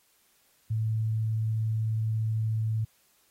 sine tone, 110.4 Hz, A2, 6 cents sharp, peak -25 dBFS, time 0.7-2.85 s, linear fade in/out 10 ms, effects white hiss -66 dBFS RMS until 3.3 s + AAC 48 kbps

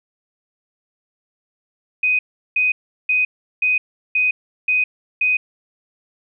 sine tone bursts, 2501 Hz, D#7, 8 cents sharp, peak -14 dBFS, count 7, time 2.03-5.37 s, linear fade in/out 5 ms, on 160 ms, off 370 ms, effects none

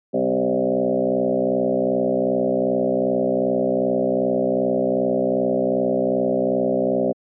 sine tone with frequency modulation, 392 Hz, G4, in tune, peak -16 dBFS, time 0.13-7.13 s, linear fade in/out 20 ms, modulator 62.6 Hz, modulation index 3.8, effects high-pass 200 Hz 12 dB/octave

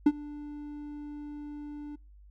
triangle tone with ADSR envelope, 294.2 Hz, D4, 3 cents sharp, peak -13 dBFS, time 0.06-1.96 s, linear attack 6 ms, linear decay 49 ms, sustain -23 dB, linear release 10 ms, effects noise-tail reverb RT60 0.3 s tail -26 dB re dry + added 50 Hz sine -51 dBFS peak until 2.3 s

